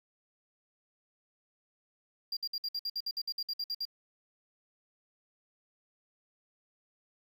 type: tone bursts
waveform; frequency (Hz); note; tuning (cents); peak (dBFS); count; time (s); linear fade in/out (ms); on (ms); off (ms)
triangle; 4776; D8; +28; -31; 15; 2.32-3.853; 5; 49; 57
effects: 10-bit